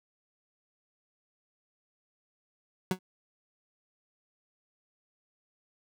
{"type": "tone with exponential decay", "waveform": "30% pulse", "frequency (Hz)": 185, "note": "F#3", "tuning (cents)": 0, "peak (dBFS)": -21, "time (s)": [2.91, 2.99], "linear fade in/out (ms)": 2, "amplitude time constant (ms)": 16, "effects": []}